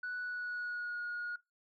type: tone with pitch glide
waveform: sine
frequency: 1480 to 1441.2 Hz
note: F#6 to F#6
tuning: 0 to -46 cents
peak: -35 dBFS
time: 0.03-1.36 s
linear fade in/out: 5 ms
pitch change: -46 cents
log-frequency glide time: 0.17-1.01 s
effects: noise-tail reverb RT60 0.2 s tail -21 dB re dry + tanh soft clip ceiling -34 dBFS